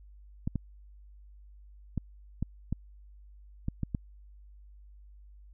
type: clicks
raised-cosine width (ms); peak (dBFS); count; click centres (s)
5; -18; 8; 0.475 / 0.557 / 1.977 / 2.426 / 2.726 / 3.684 / 3.833 / 3.948
effects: added 50 Hz sine -50 dBFS peak until 5.53 s